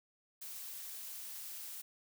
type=noise with amplitude modulation; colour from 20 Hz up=blue; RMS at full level=-45 dBFS; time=0.41-1.82 s; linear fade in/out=10 ms; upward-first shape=sine; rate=223 Hz; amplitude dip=25%; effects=none

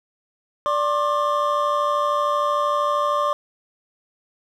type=tone cluster; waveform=triangle; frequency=586 / 1072 / 1185 Hz; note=D5 / C6 / D6; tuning=-4 / +42 / +15 cents; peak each=-21 dBFS; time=0.66-3.33 s; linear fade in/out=0 ms; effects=none

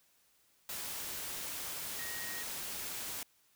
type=tone in noise; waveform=sine; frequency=1879 Hz; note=A#6; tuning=13 cents sharp; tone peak=-44 dBFS; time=1.99-2.43 s; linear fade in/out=2 ms; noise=white; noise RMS=-41 dBFS; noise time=0.69-3.23 s; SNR=-6 dB; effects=white hiss -70 dBFS RMS until 3.55 s

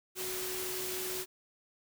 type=tone in noise; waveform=sine; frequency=370.3 Hz; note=F#4; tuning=1 cent sharp; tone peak=-40 dBFS; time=0.15-1.26 s; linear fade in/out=50 ms; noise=white; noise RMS=-38 dBFS; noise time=0.15-1.26 s; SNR=-5 dB; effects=none

